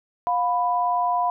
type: tone pair together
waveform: sine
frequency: 709.9 / 991 Hz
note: F5 / B5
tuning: +28 / +6 cents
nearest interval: tritone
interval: 578 cents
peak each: -22 dBFS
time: 0.27-1.3 s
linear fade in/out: 0 ms
effects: none